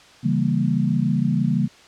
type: chord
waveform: sine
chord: C# diminished seventh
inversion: none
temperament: equal with one note detuned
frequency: 138.59 / 164.81 / 196 / 231.2 Hz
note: C#3 / E3 / G3 / Bb3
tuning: 0 / 0 / 0 / -14 cents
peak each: -23 dBFS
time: 0.23-1.68 s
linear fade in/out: 20 ms
effects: white hiss -48 dBFS RMS until 1.87 s + low-pass 5000 Hz 12 dB/octave